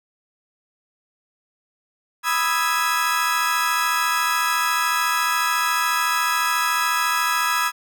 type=chord; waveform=35% pulse; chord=E major seventh; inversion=second; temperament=equal; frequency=987.8 / 1244.5 / 1318.5 / 1661.2 Hz; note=B5 / D#6 / E6 / G#6; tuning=0 / 0 / 0 / 0 cents; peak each=-23 dBFS; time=2.23-7.72 s; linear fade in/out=50 ms; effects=none